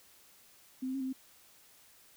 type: tone with pitch steps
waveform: sine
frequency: 258.8 / 260.9 / 271 / 260.6 / 262.8 Hz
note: C4 / C4 / C#4 / C4 / C4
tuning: -19 / -5 / -39 / -7 / +8 cents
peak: -33 dBFS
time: 0.82-1.13 s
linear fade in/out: 10 ms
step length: 62 ms
effects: white hiss -61 dBFS RMS until 2.16 s